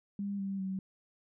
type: tone with pitch steps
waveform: sine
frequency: 200.6 / 195.45 / 190.44 Hz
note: G3 / G3 / G3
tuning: +40 / -5 / -50 cents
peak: -33 dBFS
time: 0.19-0.79 s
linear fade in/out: 2 ms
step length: 200 ms
effects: none